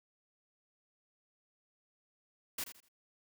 white noise with echo, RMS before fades -38 dBFS, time 2.58-2.64 s, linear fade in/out 5 ms, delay 82 ms, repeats 3, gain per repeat -11 dB, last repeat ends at 2.886 s, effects none

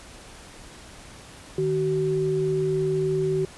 sine tone pair together, 153.7 / 378.5 Hz, D#3 / F#4, -21 / +39 cents, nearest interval octave + major third, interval 1560 cents, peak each -27 / -22 dBFS, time 1.58-3.45 s, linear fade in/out 2 ms, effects pink hiss -45 dBFS RMS until 3.57 s + resampled to 24000 Hz

